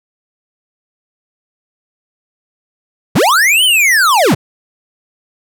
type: linear two-way sweep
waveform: square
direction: up then down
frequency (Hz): 88.2 to 3136 to 88.2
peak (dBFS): -8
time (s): 3.15-4.35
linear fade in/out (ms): 10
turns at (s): 3.64
effects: none